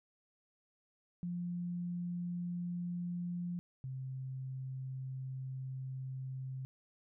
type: tone pair in turn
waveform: sine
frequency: 175.4 / 131.4 Hz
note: F3 / C3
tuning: +8 / +8 cents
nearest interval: perfect fourth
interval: 500 cents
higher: first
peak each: -36 / -39 dBFS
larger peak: first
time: 1.23-3.59 / 3.84-6.65 s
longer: second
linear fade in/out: 0 ms
effects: none